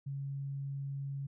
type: tone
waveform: sine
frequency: 138.59 Hz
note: C#3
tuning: in tune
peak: -36 dBFS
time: 0.06-1.27 s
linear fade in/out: 10 ms
effects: none